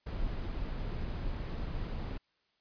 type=noise; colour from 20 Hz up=brown; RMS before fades=-36 dBFS; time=0.06-2.18 s; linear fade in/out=10 ms; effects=white hiss -75 dBFS RMS until 2.6 s + resampled to 11025 Hz